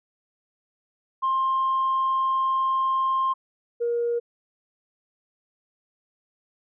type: tone pair in turn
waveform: sine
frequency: 1058 / 473.1 Hz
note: C6 / A#4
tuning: +19 / +26 cents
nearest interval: octave + major second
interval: 1393 cents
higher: first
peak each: -19 / -21 dBFS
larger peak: first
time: 1.22-3.34 / 3.8-4.2 s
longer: first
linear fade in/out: 20 ms
effects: tanh soft clip ceiling -17 dBFS